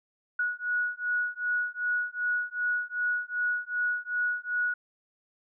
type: beating tone pair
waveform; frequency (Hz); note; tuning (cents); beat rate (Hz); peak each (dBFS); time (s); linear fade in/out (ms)
sine; 1460 / 1462.6; F#6 / F#6; -24 / -20; 2.6; -30 / -30; 0.39-4.74; 5
effects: none